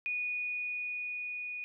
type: tone with level ramp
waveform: sine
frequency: 2465 Hz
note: D#7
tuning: 17 cents flat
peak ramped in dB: -31 to -37 dBFS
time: 0.06-1.64 s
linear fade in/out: 0 ms
effects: none